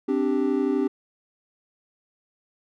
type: chord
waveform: triangle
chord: C suspended second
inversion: none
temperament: equal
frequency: 261.6 / 293.7 / 392 Hz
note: C4 / D4 / G4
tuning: 0 / 0 / 0 cents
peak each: -23 dBFS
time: 0.08-0.88 s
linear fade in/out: 10 ms
effects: none